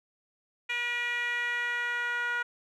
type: tone with band-pass filter sweep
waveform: 10% pulse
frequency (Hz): 480.8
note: B4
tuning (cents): -46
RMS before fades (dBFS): -31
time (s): 0.69-2.43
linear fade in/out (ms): 10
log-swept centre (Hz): 2300 to 1500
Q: 3.3
effects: none